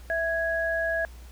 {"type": "tone pair together", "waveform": "sine", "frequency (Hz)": [658.6, 1661.2], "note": ["E5", "G#6"], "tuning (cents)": [-2, 0], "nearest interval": "octave + major third", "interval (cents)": 1602, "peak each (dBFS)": -27, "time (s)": [0.1, 1.05], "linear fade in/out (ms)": 0, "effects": ["added 60 Hz sine -42 dBFS peak until 1.31 s", "pink hiss -54 dBFS RMS until 1.31 s"]}